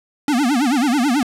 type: tone with vibrato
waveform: square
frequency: 265.1 Hz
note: C4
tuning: 23 cents sharp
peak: -15 dBFS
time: 0.28-1.23 s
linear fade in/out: 2 ms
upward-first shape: sine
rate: 9.2 Hz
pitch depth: 230 cents each way
effects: low-pass 11000 Hz 12 dB/octave